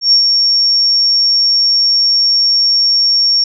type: tone with ADSR envelope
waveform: sine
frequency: 5510 Hz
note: F8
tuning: 24 cents flat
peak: -4 dBFS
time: 0.01-3.44 s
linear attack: 110 ms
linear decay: 99 ms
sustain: -4 dB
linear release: 4 ms
effects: none